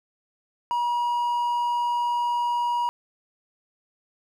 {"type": "tone", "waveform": "triangle", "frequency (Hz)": 959, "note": "A#5", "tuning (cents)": 49, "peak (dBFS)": -20, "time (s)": [0.71, 2.89], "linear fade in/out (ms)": 0, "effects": []}